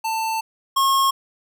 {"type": "tone pair in turn", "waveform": "square", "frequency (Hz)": [890, 1084.1], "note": ["A5", "C#6"], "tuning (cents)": [20, -39], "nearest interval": "minor third", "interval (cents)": 341, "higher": "second", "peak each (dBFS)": [-22, -16], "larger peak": "second", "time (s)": [[0.04, 0.41], [0.76, 1.11]], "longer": "first", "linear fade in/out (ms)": 10, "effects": []}